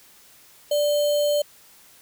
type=tone with sample-and-hold; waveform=sine; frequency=587.3 Hz; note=D5; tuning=in tune; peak=-18 dBFS; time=0.71-1.42 s; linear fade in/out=5 ms; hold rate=3675 Hz; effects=white hiss -52 dBFS RMS until 2.01 s